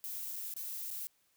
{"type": "noise with dropouts", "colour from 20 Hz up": "violet", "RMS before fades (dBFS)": -41, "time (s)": [0.04, 1.07], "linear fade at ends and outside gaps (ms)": 0, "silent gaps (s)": [[0.358, 0.363], [0.539, 0.564], [0.905, 0.912]], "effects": ["white hiss -73 dBFS RMS until 1.36 s"]}